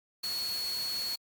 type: tone in noise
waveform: sine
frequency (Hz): 4363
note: C#8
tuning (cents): -28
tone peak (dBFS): -32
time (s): 0.23-1.16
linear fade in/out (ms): 10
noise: white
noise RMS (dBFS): -41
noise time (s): 0.23-1.16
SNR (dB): +6
effects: Opus 48 kbps